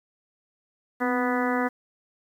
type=harmonic tone with a mistuned harmonic; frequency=246.9 Hz; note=B3; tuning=in tune; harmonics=1 / 2 / 3 / 4 / 5 / 6 / 7 / 8; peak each=-26 / -29 / -31 / -32 / -33 / -34 / -34 / -35 dBFS; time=1-1.69 s; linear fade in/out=20 ms; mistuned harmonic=1; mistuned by=+49 cents; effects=9-bit